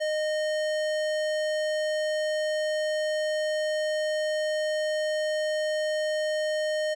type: tone with hard clipping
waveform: sine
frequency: 615 Hz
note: D#5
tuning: 20 cents flat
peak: -27 dBFS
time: 0-6.95 s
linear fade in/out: 20 ms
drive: 17 dB
effects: none